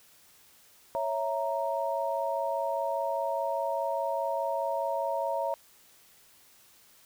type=chord; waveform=sine; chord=A# diminished; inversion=first; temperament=equal; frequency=554.4 / 659.3 / 932.3 Hz; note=C#5 / E5 / A#5; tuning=0 / 0 / 0 cents; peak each=-32 dBFS; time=0.95-5.54 s; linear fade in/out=0 ms; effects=white hiss -59 dBFS RMS until 7.05 s